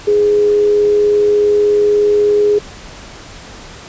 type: tone with amplitude modulation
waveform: sine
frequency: 415.3 Hz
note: G#4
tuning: in tune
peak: -7 dBFS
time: 0.07-2.59 s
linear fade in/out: 10 ms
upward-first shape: sine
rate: 96.5 Hz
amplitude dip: 25%
effects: pink hiss -34 dBFS RMS until 3.88 s + resampled to 16000 Hz